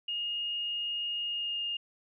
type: tone with pitch glide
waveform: sine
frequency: 2851 to 2830 Hz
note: F7 to F7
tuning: +35 to +22 cents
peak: -31 dBFS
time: 0.08-1.77 s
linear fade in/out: 5 ms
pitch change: -13 cents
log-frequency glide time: 1.27-1.62 s
effects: none